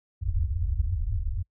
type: low-pass noise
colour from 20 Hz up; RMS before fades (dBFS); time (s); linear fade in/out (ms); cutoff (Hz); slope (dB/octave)
white; -27; 0.21-1.43; 20; 100; 96
effects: noise-tail reverb RT60 0.1 s tail -24 dB re dry

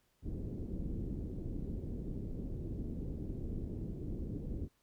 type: low-pass noise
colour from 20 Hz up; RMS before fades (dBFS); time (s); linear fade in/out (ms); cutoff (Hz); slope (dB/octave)
pink; -40; 0.22-4.69; 50; 370; 24
effects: pink hiss -75 dBFS RMS until 4.82 s

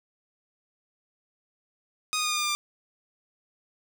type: tone with pitch steps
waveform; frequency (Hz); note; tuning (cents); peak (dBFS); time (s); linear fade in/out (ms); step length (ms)
10% pulse; 1244.5 / 1235.2 / 1225.9 / 1216.8 / 1207.7 / 1198.6 / 1189.7; D#6 / D#6 / D#6 / D#6 / D6 / D6 / D6; 0 / -13 / -26 / -39 / +48 / +35 / +22; -17; 2.13-2.55; 0; 60
effects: none

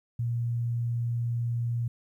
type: tone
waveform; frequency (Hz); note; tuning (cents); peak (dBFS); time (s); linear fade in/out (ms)
sine; 118.3; A#2; +26; -26; 0.19-1.88; 5
effects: 11-bit

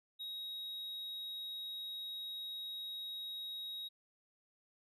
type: tone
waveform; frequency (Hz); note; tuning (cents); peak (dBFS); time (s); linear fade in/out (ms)
triangle; 3793; A#7; +29; -40; 0.19-3.89; 20
effects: resampled to 32000 Hz

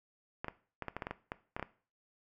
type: clicks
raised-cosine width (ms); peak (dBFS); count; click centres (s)
0.5; -22; 12; 0.445 / 0.483 / 0.823 / 0.883 / 0.966 / 1.022 / 1.069 / 1.11 / 1.319 / 1.565 / 1.596 / 1.627
effects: noise-tail reverb RT60 0.4 s tail -17 dB re dry

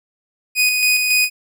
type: tone with tremolo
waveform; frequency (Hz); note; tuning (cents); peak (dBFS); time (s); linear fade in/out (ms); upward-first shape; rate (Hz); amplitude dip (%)
sawtooth; 2489; D#7; 0; -9; 0.55-1.3; 50; square; 3.6; 35
effects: none

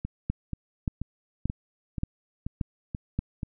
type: two click trains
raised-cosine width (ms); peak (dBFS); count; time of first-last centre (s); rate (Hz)
5; -14 / -19; 6 / 8; 0.3-3.19 / 0.05-3.432; 1.73 / 2.07
effects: none

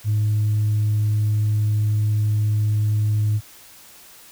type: tone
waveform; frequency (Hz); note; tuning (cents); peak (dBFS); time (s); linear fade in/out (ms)
sine; 106.1; G#2; +38; -15; 0.04-3.41; 50
effects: tanh soft clip ceiling -14 dBFS + white hiss -46 dBFS RMS until 4.31 s

